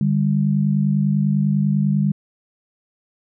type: tone pair together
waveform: sine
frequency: 149 / 199.04 Hz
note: D3 / G3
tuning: +25 / +27 cents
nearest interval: perfect fourth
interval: 502 cents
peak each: -18 dBFS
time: 0.01-2.12 s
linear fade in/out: 2 ms
effects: none